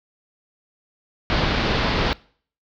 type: low-pass noise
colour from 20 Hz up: pink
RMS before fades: -21 dBFS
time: 1.3-2.13 s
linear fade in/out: 0 ms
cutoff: 4800 Hz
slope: 48 dB/octave
effects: noise-tail reverb RT60 0.5 s tail -23 dB re dry